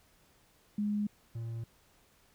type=tone pair in turn; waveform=sine / triangle; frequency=207.7 / 115.03 Hz; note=G#3 / A#2; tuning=0 / -23 cents; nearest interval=minor seventh; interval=1023 cents; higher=first; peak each=-29 / -34 dBFS; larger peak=first; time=0.78-1.07 / 1.35-1.64 s; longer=neither; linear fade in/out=5 ms; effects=pink hiss -66 dBFS RMS until 2.34 s